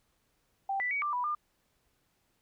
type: tone with pitch steps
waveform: sine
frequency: 783 / 1980 / 2258 / 1183 / 985 / 1203 Hz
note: G5 / B6 / C#7 / D6 / B5 / D6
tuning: -2 / +4 / +31 / +12 / -5 / +41 cents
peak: -29 dBFS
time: 0.69-1.35 s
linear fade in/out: 5 ms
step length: 110 ms
effects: pink hiss -74 dBFS RMS until 2.41 s